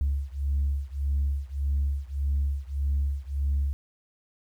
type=beating tone pair; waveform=sine; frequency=69.3 / 71 Hz; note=C#2 / C#2; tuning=0 / +42 cents; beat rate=1.7 Hz; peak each=-26 / -27 dBFS; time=0.01-3.73 s; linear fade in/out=0 ms; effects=tanh soft clip ceiling -19 dBFS + 10-bit